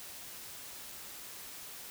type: silence
effects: white hiss -47 dBFS RMS until 1.9 s